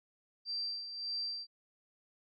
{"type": "tone with tremolo", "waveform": "sine", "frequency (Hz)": 4699, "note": "D8", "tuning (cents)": 0, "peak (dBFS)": -34, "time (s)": [0.45, 1.47], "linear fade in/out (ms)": 50, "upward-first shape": "sine", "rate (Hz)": 1.7, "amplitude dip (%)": 60, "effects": []}